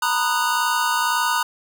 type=chord; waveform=square; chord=B major seventh; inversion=third; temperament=just; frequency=926 / 987.8 / 1234.7 / 1481.6 Hz; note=A#5 / B5 / D#6 / F#6; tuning=-12 / 0 / -14 / +2 cents; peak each=-25 dBFS; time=0.02-1.43 s; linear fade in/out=5 ms; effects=none